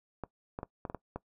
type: clicks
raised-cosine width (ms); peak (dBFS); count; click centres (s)
1; -23; 7; 0.237 / 0.589 / 0.631 / 0.852 / 0.899 / 0.947 / 1.16
effects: noise-tail reverb RT60 0.1 s tail -20 dB re dry